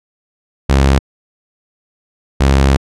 sawtooth tone pair in turn, 68 / 68 Hz, C#2 / C#2, -33 / -33 cents, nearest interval unison, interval 0 cents, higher neither, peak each -4 dBFS, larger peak neither, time 0.69-0.99 / 2.4-2.77 s, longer second, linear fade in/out 10 ms, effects low-pass 8000 Hz 12 dB/octave

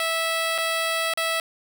10% pulse tone with dropouts, 655 Hz, E5, 11 cents flat, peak -14 dBFS, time 0-1.4 s, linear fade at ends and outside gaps 1 ms, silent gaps 0.58-0.584 / 1.137-1.174 s, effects none

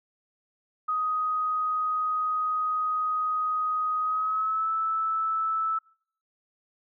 sine tone with pitch glide, 1252 to 1312 Hz, D#6 to E6, +10 to -9 cents, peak -24 dBFS, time 0.88-5.79 s, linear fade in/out 10 ms, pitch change +81 cents, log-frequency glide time 4.01-4.7 s, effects noise-tail reverb RT60 0.6 s tail -25 dB re dry

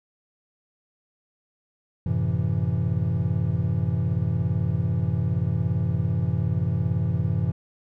triangle chord, F# half-diminished seventh, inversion none, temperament equal with one note detuned, 92.5 / 110 / 130.81 / 166.83 Hz, F#2 / A2 / C3 / E3, 0 / 0 / 0 / +21 cents, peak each -25 dBFS, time 2.06-7.52 s, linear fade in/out 5 ms, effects none

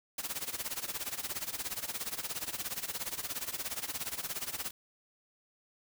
white noise with tremolo, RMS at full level -35 dBFS, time 0.18-4.71 s, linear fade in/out 5 ms, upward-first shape sine, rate 17 Hz, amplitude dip 85%, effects none

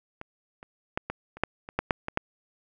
clicks, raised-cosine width 0.5 ms, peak -23 / -29 / -12 / -16 / -28 / -8 / -24 / -10 / -7 / -16 / -9 dBFS, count 11, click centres 0.214 / 0.629 / 0.975 / 1.1 / 1.37 / 1.436 / 1.689 / 1.79 / 1.908 / 2.084 / 2.174 s, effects none

